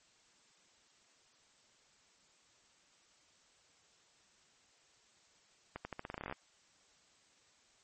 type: accelerating click train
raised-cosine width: 0.5 ms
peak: -26 dBFS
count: 15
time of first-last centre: 5.76-6.325 s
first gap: 90 ms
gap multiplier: 0.86
effects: white hiss -68 dBFS RMS until 7.83 s + MP3 32 kbps